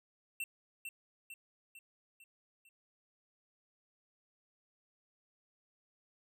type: tone with echo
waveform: square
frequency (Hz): 2704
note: E7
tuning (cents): +43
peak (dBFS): -37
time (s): 0.4-0.44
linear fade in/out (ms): 2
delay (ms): 450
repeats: 5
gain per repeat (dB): -5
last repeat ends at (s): 2.69
effects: none